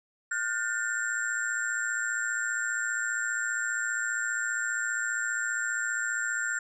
sine tone cluster, 1427 / 1542 / 1790 / 7420 Hz, F6 / G6 / A6 / A#8, +37 / -29 / +29 / -9 cents, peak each -31 / -33 / -35 / -36 dBFS, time 0.31-6.59 s, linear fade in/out 5 ms, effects none

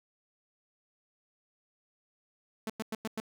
sawtooth tone bursts, 220 Hz, A3, in tune, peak -29 dBFS, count 5, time 2.67-3.201 s, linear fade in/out 2 ms, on 27 ms, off 99 ms, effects none

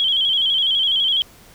sine tone with vibrato, 3211 Hz, G7, 41 cents sharp, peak -15 dBFS, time 0-1.22 s, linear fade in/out 0 ms, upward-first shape square, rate 12 Hz, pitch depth 54 cents each way, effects pink hiss -47 dBFS RMS until 1.54 s

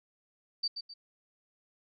sine tone with echo, 4622 Hz, D8, 28 cents flat, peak -28 dBFS, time 0.63-0.68 s, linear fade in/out 10 ms, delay 130 ms, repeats 2, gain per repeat -8 dB, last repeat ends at 0.94 s, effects none

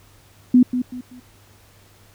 sine tone with echo, 249.3 Hz, B3, 16 cents sharp, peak -8 dBFS, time 0.54-0.63 s, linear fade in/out 5 ms, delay 190 ms, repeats 3, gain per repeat -10 dB, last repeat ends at 1.2 s, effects added 100 Hz sine -53 dBFS peak until 2.14 s + pink hiss -53 dBFS RMS until 2.14 s

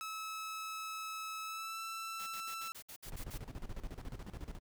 sawtooth tone with pitch glide, 1297 to 1331.2 Hz, E6 to E6, -28 to +17 cents, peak -37 dBFS, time 0.01-2.72 s, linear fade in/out 0 ms, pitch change +45 cents, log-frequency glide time 1.42-1.82 s
white noise bursts, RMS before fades -50 dBFS, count 9, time 2.19-3.381 s, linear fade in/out 10 ms, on 79 ms, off 60 ms
brown noise with tremolo, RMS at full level -42 dBFS, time 3.05-4.6 s, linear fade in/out 50 ms, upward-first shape square, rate 14 Hz, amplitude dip 75%
effects none

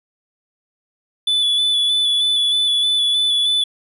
triangle tone with vibrato, 3460 Hz, A7, 30 cents flat, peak -13 dBFS, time 1.27-3.64 s, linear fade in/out 5 ms, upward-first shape square, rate 3.2 Hz, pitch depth 16 cents each way, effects resampled to 32000 Hz

